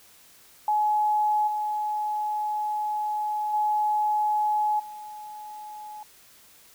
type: tone with level steps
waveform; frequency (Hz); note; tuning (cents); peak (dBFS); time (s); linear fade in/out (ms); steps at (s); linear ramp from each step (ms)
sine; 846; G#5; +32; -20 / -25 / -21 / -37; 0.68-6.03; 2; 1.47 / 3.53 / 4.79; 10
effects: white hiss -54 dBFS RMS until 6.74 s